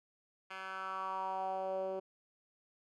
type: tone with band-pass filter sweep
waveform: 10% pulse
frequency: 190 Hz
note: F#3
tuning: 46 cents sharp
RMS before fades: -39 dBFS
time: 0.5-2 s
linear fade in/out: 10 ms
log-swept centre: 1900 to 460 Hz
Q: 4
effects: none